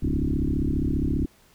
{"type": "tone with frequency modulation", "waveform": "sine", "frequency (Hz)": 116.54, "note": "A#2", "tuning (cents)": 0, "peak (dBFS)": -21, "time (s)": [0.02, 1.26], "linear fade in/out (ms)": 10, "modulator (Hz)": 34.9, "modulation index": 5.9, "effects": ["pink hiss -58 dBFS RMS until 1.54 s"]}